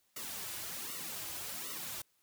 white noise with flanger, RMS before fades -42 dBFS, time 0.16-2.02 s, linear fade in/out 5 ms, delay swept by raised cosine 1.2 to 4.5 ms, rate 1.3 Hz, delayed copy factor -0.85, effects white hiss -74 dBFS RMS until 2.22 s

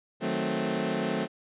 20% pulse chord, D# diminished seventh, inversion none, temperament equal, 155.56 / 185 / 220 / 261.6 Hz, D#3 / F#3 / A3 / C4, 0 / 0 / 0 / 0 cents, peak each -31 / -28 / -26 / -28 dBFS, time 0.2-1.28 s, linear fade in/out 50 ms, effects resampled to 8000 Hz

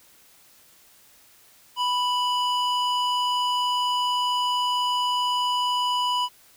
square tone with band-pass filter, 987.8 Hz, B5, in tune, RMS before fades -24 dBFS, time 1.76-6.29 s, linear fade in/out 50 ms, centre 2200 Hz, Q 1.3, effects white hiss -55 dBFS RMS until 6.56 s

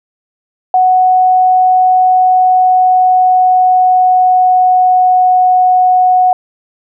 sine tone with pitch glide, 740 to 735.3 Hz, F#5 to F#5, 0 to -11 cents, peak -5 dBFS, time 0.74-6.33 s, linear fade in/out 2 ms, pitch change -11 cents, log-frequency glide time 2.04-5.39 s, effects none

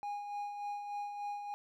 triangle tone with tremolo, 820 Hz, G#5, 22 cents flat, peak -34 dBFS, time 0.03-1.54 s, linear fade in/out 0 ms, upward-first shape sine, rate 3.4 Hz, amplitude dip 45%, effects none

